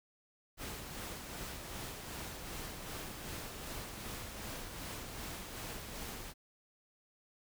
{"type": "noise with tremolo", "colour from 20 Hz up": "pink", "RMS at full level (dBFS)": -43, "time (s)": [0.57, 6.34], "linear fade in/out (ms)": 50, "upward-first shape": "sine", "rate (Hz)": 2.6, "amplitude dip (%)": 35, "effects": []}